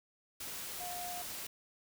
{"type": "tone in noise", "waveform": "sine", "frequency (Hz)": 712, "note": "F5", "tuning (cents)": 33, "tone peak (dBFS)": -42, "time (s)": [0.8, 1.22], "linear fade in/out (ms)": 5, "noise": "white", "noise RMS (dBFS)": -43, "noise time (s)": [0.4, 1.47], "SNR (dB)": -2, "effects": []}